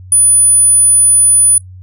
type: tone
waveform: sine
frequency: 9900 Hz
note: D#9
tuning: 10 cents flat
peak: -4 dBFS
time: 0.12-1.58 s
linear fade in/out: 2 ms
effects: noise-tail reverb RT60 0.1 s tail -21 dB re dry + added 92 Hz sine -30 dBFS peak until 1.82 s